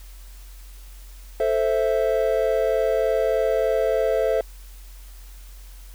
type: chord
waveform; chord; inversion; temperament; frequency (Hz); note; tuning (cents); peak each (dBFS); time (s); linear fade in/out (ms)
triangle; A minor; none; equal; 440 / 523.3 / 659.3; A4 / C5 / E5; 0 / 0 / 0; -21; 1.4-4.41; 2
effects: added 45 Hz sine -39 dBFS peak until 5.94 s + white hiss -51 dBFS RMS until 5.94 s